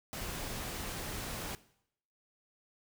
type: noise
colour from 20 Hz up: pink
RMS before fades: -40 dBFS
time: 0.13-1.55 s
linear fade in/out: 0 ms
effects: noise-tail reverb RT60 0.7 s tail -18 dB re dry